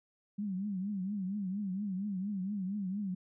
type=tone with vibrato; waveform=sine; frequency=196 Hz; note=G3; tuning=in tune; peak=-33 dBFS; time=0.38-3.15 s; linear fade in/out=10 ms; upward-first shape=triangle; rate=4.3 Hz; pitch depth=150 cents each way; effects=none

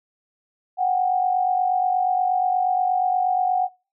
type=tone pair together; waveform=sine; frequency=735.6 / 784 Hz; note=F#5 / G5; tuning=-10 / 0 cents; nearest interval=minor second; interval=110 cents; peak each=-18 / -25 dBFS; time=0.77-3.69 s; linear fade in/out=50 ms; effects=noise-tail reverb RT60 0.3 s tail -22 dB re dry

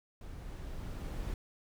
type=noise with level ramp; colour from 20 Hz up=brown; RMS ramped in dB=-46 to -37 dBFS; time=0.21-1.34 s; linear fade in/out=2 ms; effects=none

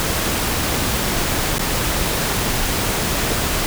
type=noise with dropouts; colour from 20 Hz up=pink; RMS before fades=-20 dBFS; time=0-3.66 s; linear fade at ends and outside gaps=0 ms; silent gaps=1.583-1.593 s; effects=none

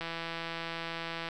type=click train; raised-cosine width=0.3 ms; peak=-21 dBFS; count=213; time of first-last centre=0.01-1.287 s; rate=166 Hz; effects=none

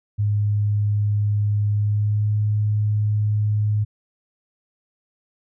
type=tone with pitch glide; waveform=sine; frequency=103.83 to 105.46 Hz; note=G#2 to G#2; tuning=0 to +27 cents; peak=-17 dBFS; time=0.18-3.85 s; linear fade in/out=20 ms; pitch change=+27 cents; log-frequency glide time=1.72-2.34 s; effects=none

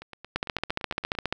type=two click trains; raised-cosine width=0.3 ms; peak=-24 / -10 dBFS; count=11 / 15; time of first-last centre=0.02-1.151 / 0.36-1.326 s; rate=8.84 / 14.5 Hz; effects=none

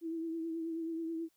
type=tone with vibrato; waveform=sine; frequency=328 Hz; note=E4; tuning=9 cents flat; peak=-35 dBFS; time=0.01-1.29 s; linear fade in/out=50 ms; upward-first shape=triangle; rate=9.3 Hz; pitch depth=40 cents each way; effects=white hiss -75 dBFS RMS until 1.36 s

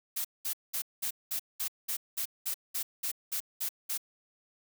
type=noise bursts; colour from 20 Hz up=blue; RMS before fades=-33 dBFS; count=14; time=0.16-3.978 s; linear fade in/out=10 ms; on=87 ms; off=200 ms; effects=none

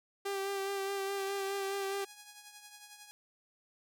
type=tone with vibrato; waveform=sawtooth; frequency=393.5 Hz; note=G4; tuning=7 cents sharp; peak=-30 dBFS; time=0.25-2.05 s; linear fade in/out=10 ms; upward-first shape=sine; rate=4.8 Hz; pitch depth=22 cents each way
type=tone with tremolo; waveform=5% pulse; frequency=830.6 Hz; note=G#5; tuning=in tune; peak=-37 dBFS; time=1.18-3.11 s; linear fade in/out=0 ms; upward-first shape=triangle; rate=11 Hz; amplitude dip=60%
effects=none

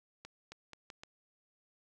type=accelerating click train; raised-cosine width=0.2 ms; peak=-30 dBFS; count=5; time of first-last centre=0.25-1.035 s; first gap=270 ms; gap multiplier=0.79; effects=12-bit

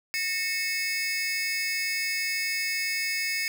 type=tone cluster; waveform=45% pulse; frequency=1825 / 2192 / 2611 / 5020 Hz; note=A#6 / C#7 / E7 / D#8; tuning=-37 / -20 / -17 / +15 cents; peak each=-35 / -29 / -37 / -33 dBFS; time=0.14-3.48 s; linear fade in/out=0 ms; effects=none

